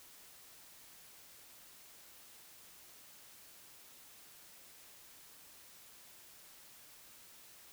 silence, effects white hiss -58 dBFS RMS until 7.72 s

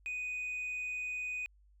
sine tone with tanh clipping, 2489 Hz, D#7, in tune, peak -36 dBFS, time 0.06-1.46 s, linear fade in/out 0 ms, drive 1 dB, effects added 50 Hz sine -61 dBFS peak until 1.8 s

